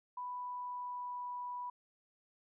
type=tone with pitch glide; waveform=sine; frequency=990 to 983.2 Hz; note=B5 to B5; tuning=+4 to -8 cents; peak=-39 dBFS; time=0.17-1.7 s; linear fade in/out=5 ms; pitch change=-12 cents; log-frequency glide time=0.33-1.31 s; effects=none